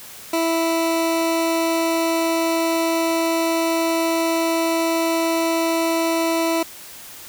20% pulse tone, 329.6 Hz, E4, in tune, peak -13 dBFS, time 0.33-6.63 s, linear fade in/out 5 ms, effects white hiss -39 dBFS RMS until 7.28 s

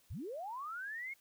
sine linear sweep, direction up, 51.91 to 2200 Hz, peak -40 dBFS, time 0.1-1.14 s, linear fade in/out 10 ms, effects white hiss -69 dBFS RMS until 1.2 s

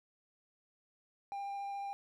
triangle tone with vibrato, 798 Hz, G5, 31 cents sharp, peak -36 dBFS, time 1.32-1.93 s, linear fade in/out 0 ms, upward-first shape sine, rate 14 Hz, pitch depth 8 cents each way, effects none

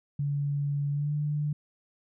sine tone with pitch glide, 143.1 to 148.32 Hz, D3 to D3, -45 to +17 cents, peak -26 dBFS, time 0.19-1.53 s, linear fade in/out 5 ms, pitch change +62 cents, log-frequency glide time 0.91-1.13 s, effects none

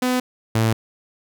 sawtooth tone pair in turn, 251.8 / 111.84 Hz, B3 / A2, +34 / +29 cents, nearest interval octave + major second, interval 1405 cents, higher first, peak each -14 / -12 dBFS, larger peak second, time 0.02-0.2 / 0.55-0.73 s, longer neither, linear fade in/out 5 ms, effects none

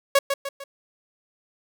sawtooth tone with echo, 554.4 Hz, C#5, in tune, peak -10 dBFS, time 0.15-0.19 s, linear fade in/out 5 ms, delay 150 ms, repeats 3, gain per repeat -7 dB, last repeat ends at 0.64 s, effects none

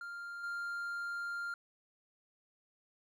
triangle tone with level steps, 1396.9 Hz, F6, in tune, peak -40 / -35 dBFS, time 0.01-1.54 s, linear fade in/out 2 ms, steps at 0.43 s, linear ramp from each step 10 ms, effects none

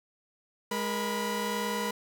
sawtooth tone cluster, 207.4 / 473.8 / 989 Hz, G#3 / A#4 / B5, -2 / +28 / +2 cents, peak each -30 dBFS, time 0.71-1.91 s, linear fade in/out 5 ms, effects none

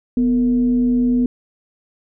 sine tone with frequency modulation, 246.9 Hz, B3, in tune, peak -13 dBFS, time 0.17-1.26 s, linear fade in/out 2 ms, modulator 208 Hz, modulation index 0.3, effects none

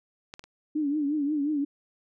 clicks, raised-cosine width 0.2 ms, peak -22 / -22 / -29 dBFS, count 3, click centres 0.339 / 0.394 / 0.44 s
sine tone with vibrato, 293.7 Hz, D4, in tune, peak -24 dBFS, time 0.75-1.65 s, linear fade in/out 10 ms, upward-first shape triangle, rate 5.6 Hz, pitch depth 110 cents each way
effects none

